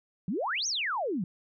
sine exponential two-way sweep, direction up then down, 162.5 to 6600 to 162.5 Hz, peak -28 dBFS, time 0.28-1.24 s, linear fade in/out 2 ms, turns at 0.67 s, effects none

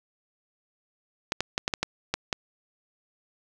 clicks, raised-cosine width 0.2 ms, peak -8 dBFS, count 8, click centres 1.321 / 1.406 / 1.579 / 1.679 / 1.738 / 1.83 / 2.14 / 2.328 s, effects none

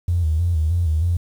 triangle tone with vibrato, 82.41 Hz, E2, in tune, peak -12 dBFS, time 0.08-1.17 s, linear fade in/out 5 ms, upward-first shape square, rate 3.2 Hz, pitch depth 88 cents each way, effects tanh soft clip ceiling -14 dBFS + 8-bit

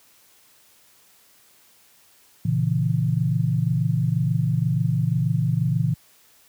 sine chord, A# diminished, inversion none, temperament equal, 116.54 / 138.59 / 164.81 Hz, A#2 / C#3 / E3, 0 / 0 / 0 cents, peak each -23 dBFS, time 2.45-5.94 s, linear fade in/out 5 ms, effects white hiss -56 dBFS RMS until 6.48 s + high-pass 60 Hz 12 dB/octave

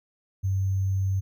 sine tone with sample-and-hold, 96 Hz, G2, 36 cents flat, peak -22 dBFS, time 0.43-1.21 s, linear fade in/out 20 ms, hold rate 6300 Hz, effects none

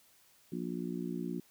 harmonic tone, 59.3 Hz, A#1, 30 cents sharp, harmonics 3 / 4 / 5 / 6, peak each -39 / -40 / -41 / -42 dBFS, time 0.52-1.4 s, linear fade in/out 5 ms, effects white hiss -65 dBFS RMS until 1.5 s

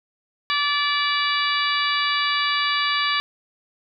harmonic tone with a mistuned harmonic, 580 Hz, D5, 22 cents flat, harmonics 2 / 3 / 4 / 5 / 6 / 7 / 8, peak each -24 / -26 / -27 / -28 / -29 / -29 / -30 dBFS, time 0.5-3.2 s, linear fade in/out 0 ms, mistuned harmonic 7, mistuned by -68 cents, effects none

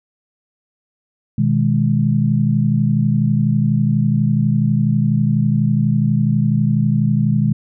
sine chord, G# minor, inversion first, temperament equal, 123.47 / 155.56 / 207.7 Hz, B2 / D#3 / G#3, 0 / 0 / 0 cents, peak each -17 dBFS, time 1.38-7.53 s, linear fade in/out 5 ms, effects none

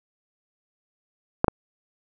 clicks, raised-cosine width 1 ms, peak -3 dBFS, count 2, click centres 1.444 / 1.482 s, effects none

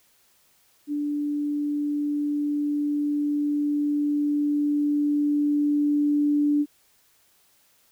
sine tone with level ramp, 292.7 Hz, D4, 6 cents flat, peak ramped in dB -24 to -18 dBFS, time 0.87-6.66 s, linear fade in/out 50 ms, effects white hiss -62 dBFS RMS until 7.91 s

